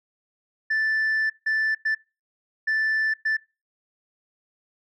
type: tone bursts at uneven times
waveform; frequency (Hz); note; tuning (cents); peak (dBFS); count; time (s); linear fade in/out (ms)
sine; 1760; A6; 0; -18; 5; 0.7-1.3 / 1.46-1.75 / 1.85-1.95 / 2.67-3.14 / 3.25-3.37; 10
effects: noise-tail reverb RT60 0.3 s tail -25 dB re dry + tanh soft clip ceiling -19 dBFS